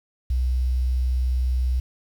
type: tone with quantisation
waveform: sine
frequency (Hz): 62.9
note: B1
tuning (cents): +32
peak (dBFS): -19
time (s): 0.3-1.8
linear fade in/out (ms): 5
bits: 8
effects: none